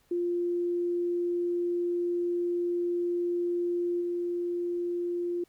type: tone with level steps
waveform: sine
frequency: 349.2 Hz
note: F4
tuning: in tune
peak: -26 / -28 dBFS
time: 0.11-5.44 s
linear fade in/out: 5 ms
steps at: 4 s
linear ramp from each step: 20 ms
effects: pink hiss -67 dBFS RMS until 5.48 s